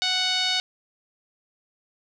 5% pulse tone with low-pass filter, 741 Hz, F#5, 2 cents sharp, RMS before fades -24 dBFS, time 0.02-0.6 s, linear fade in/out 0 ms, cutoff 4000 Hz, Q 2.9, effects none

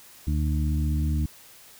harmonic tone with a mistuned harmonic, 75.4 Hz, D2, 46 cents sharp, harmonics 1 / 2 / 3 / 4, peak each -23 / -29 / -33 / -35 dBFS, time 0.27-1.26 s, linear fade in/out 5 ms, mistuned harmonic 1, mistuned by -15 cents, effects white hiss -50 dBFS RMS until 1.79 s

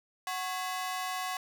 sawtooth ring-modulated tone, 920 Hz, A#5, 23 cents flat, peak -26 dBFS, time 0.27-1.37 s, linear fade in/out 2 ms, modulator 177 Hz, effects none

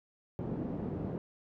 pink band-pass noise, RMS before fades -37 dBFS, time 0.39-1.18 s, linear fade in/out 0 ms, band 120 to 390 Hz, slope 12 dB/octave, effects none

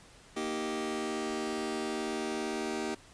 sawtooth chord, Eb major, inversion second, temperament just, 233.3 / 311.1 / 388.9 Hz, Bb3 / Eb4 / G4, +2 / 0 / -14 cents, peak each -34 / -33 / -32 dBFS, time 0.36-2.95 s, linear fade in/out 10 ms, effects pink hiss -56 dBFS RMS until 3.13 s + resampled to 22050 Hz

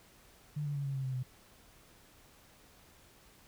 sine tone with pitch steps, 148.5 / 144.77 / 141.14 / 137.6 / 134.15 / 130.78 / 127.5 Hz, D3 / D3 / C#3 / C#3 / C3 / C3 / C3, +20 / -24 / +32 / -12 / +44 / 0 / -44 cents, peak -33 dBFS, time 0.56-1.232 s, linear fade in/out 10 ms, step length 96 ms, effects pink hiss -61 dBFS RMS until 3.47 s

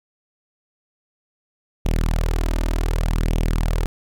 sawtooth tone with flanger, 40.09 Hz, E1, 47 cents flat, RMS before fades -20 dBFS, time 1.85-3.86 s, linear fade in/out 0 ms, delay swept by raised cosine 0.32 to 3.32 ms, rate 0.66 Hz, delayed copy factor +0.55, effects none

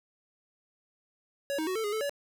square tone with pitch steps, 560 / 314.7 / 372.3 / 443.9 / 413 / 437.1 / 569 Hz, C#5 / D#4 / F#4 / A4 / G#4 / A4 / C#5, +18 / +20 / +11 / +15 / -10 / -11 / +45 cents, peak -30 dBFS, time 1.5-2.095 s, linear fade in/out 0 ms, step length 85 ms, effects none

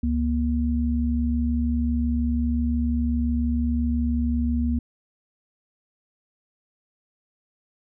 sine tone pair together, 70.79 / 238.1 Hz, C#2 / A#3, +37 / +37 cents, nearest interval octave + major sixth, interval 2100 cents, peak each -23 dBFS, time 0.03-4.79 s, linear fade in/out 5 ms, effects none

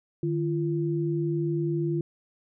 sine tone pair together, 151.99 / 341.2 Hz, D#3 / F4, -40 / -40 cents, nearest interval octave + major second, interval 1400 cents, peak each -27 dBFS, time 0.23-2.01 s, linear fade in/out 2 ms, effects none

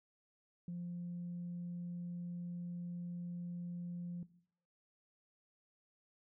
sine tone, 174.61 Hz, F3, in tune, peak -39 dBFS, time 0.68-4.23 s, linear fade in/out 2 ms, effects noise-tail reverb RT60 0.6 s tail -18 dB re dry + tanh soft clip ceiling -37 dBFS

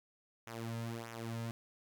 sawtooth tone with flanger, 115.3 Hz, A#2, 19 cents flat, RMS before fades -42 dBFS, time 0.47-1.51 s, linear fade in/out 0 ms, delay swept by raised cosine 0.22 to 2.72 ms, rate 1.6 Hz, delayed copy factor -0.75, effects none

